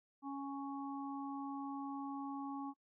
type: harmonic tone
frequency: 277.2 Hz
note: C#4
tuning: in tune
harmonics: 1 / 3 / 4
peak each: -42 / -47 / -49 dBFS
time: 0.22-2.74 s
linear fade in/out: 50 ms
effects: noise-tail reverb RT60 0.1 s tail -23 dB re dry

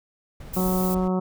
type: noise with tremolo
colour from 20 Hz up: brown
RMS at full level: -36 dBFS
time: 0.4-1.08 s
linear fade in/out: 5 ms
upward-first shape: triangle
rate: 16 Hz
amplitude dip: 25%
type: noise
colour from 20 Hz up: violet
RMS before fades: -32 dBFS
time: 0.53-0.95 s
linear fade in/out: 10 ms
type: harmonic tone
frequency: 184.8 Hz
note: F#3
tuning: 2 cents flat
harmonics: 1 / 2 / 3 / 4 / 5 / 6 / 7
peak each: -22 / -28 / -32 / -34 / -36 / -38 / -39 dBFS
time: 0.56-1.2 s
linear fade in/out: 10 ms
effects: none

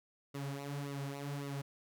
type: tone with flanger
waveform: sawtooth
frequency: 140.9 Hz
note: C#3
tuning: 29 cents sharp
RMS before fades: -41 dBFS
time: 0.34-1.62 s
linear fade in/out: 10 ms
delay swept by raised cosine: 1.2 to 6.5 ms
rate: 1.8 Hz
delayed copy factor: -0.75
effects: none

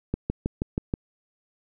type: click train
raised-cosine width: 3 ms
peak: -12 dBFS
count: 6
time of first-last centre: 0.14-0.939 s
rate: 6.26 Hz
effects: none

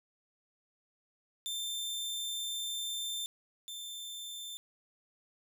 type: tone pair in turn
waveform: sawtooth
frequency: 3574 / 3558 Hz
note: A7 / A7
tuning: +26 / +19 cents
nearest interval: unison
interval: 7 cents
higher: first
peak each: -32 / -38 dBFS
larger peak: first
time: 1.46-3.26 / 3.68-4.57 s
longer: first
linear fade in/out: 0 ms
effects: none

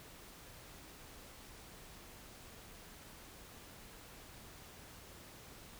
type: silence
effects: pink hiss -55 dBFS RMS until 5.79 s

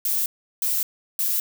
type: noise bursts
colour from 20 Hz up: violet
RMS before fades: -23 dBFS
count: 3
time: 0.05-1.4 s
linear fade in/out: 2 ms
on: 210 ms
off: 360 ms
effects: none

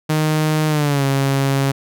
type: tone with pitch glide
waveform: sawtooth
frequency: 154.8 to 137.12 Hz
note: D#3 to C#3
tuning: -9 to -18 cents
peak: -11 dBFS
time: 0.09-1.72 s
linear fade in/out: 10 ms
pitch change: -209 cents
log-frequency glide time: 0.68-1.05 s
effects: none

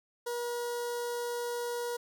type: tone with notch filter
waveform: sawtooth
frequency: 479.6 Hz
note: A#4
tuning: 49 cents sharp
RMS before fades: -35 dBFS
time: 0.26-1.97 s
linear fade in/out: 10 ms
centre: 2400 Hz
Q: 1.1
effects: none

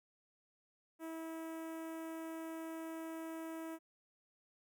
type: tone with notch filter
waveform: sawtooth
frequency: 324.5 Hz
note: E4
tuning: 27 cents flat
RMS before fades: -45 dBFS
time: 0.99-3.79 s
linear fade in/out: 50 ms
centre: 4300 Hz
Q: 0.51
effects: none

